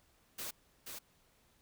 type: noise with echo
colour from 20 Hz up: white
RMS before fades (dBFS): -42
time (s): 0.38-0.51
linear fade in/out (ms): 10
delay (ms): 480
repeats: 1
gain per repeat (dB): -4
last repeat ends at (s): 0.99
effects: pink hiss -70 dBFS RMS until 1.61 s